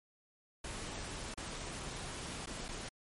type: noise with dropouts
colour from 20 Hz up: pink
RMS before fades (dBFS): -43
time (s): 0.64-2.89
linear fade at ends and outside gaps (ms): 5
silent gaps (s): 1.342-1.374 / 2.46-2.47 / 2.683-2.687
effects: MP3 48 kbps